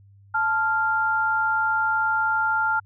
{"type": "tone pair together", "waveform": "sine", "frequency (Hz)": [876.9, 1393], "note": ["A5", "F6"], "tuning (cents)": [-6, -5], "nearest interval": "minor sixth", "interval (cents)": 801, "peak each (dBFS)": [-24, -21], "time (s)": [0.34, 2.8], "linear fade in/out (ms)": 10, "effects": ["added 99 Hz sine -49 dBFS peak until 2.85 s"]}